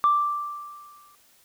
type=tone with exponential decay; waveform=sine; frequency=1174.7 Hz; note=D6; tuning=in tune; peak=-14 dBFS; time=0.04-1.15 s; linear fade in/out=0 ms; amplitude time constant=240 ms; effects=tanh soft clip ceiling -11 dBFS + white hiss -59 dBFS RMS until 1.44 s